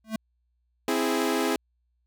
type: tone with exponential growth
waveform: square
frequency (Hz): 220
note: A3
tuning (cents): 0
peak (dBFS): -24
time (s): 0.04-0.16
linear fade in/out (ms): 5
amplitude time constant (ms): 26
type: chord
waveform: sawtooth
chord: C augmented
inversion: none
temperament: equal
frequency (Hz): 261.6 / 329.6 / 415.3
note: C4 / E4 / G#4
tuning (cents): 0 / 0 / 0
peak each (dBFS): -24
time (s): 0.88-1.56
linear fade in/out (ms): 2
effects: added 60 Hz sine -69 dBFS peak until 2.06 s